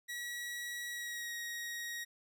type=tone with pitch glide; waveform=sawtooth; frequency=1924 to 1887.7 Hz; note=B6 to A#6; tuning=-46 to +21 cents; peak=-36 dBFS; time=0.08-2.05 s; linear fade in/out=20 ms; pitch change=-33 cents; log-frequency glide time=0.89-1.33 s; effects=none